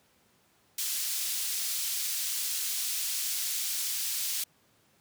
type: high-pass noise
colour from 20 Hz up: pink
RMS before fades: -32 dBFS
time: 0.78-4.44 s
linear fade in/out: 5 ms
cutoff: 4500 Hz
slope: 12 dB/octave
effects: pink hiss -66 dBFS RMS until 5 s + high-pass 100 Hz 12 dB/octave